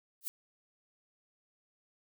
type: noise with exponential growth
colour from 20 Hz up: violet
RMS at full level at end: -32 dBFS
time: 0.21-0.28 s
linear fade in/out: 0 ms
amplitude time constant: 15 ms
effects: none